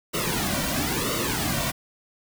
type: noise with flanger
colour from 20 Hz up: pink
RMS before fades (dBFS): -26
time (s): 0.13-1.72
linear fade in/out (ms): 20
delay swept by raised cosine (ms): 1.2 to 2.4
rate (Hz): 1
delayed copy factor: -0.85
effects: none